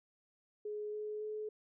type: tone with pitch steps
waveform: sine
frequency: 420.4 / 424.1 / 427.7 Hz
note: G#4 / G#4 / A4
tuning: +21 / +36 / -49 cents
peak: -38 dBFS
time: 0.65-1.49 s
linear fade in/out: 5 ms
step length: 280 ms
effects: none